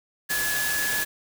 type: tone in noise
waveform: sine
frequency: 1700 Hz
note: G#6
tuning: 40 cents sharp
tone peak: -26 dBFS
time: 0.29-1.05 s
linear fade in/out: 20 ms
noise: white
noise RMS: -28 dBFS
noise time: 0.29-1.05 s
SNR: -1 dB
effects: none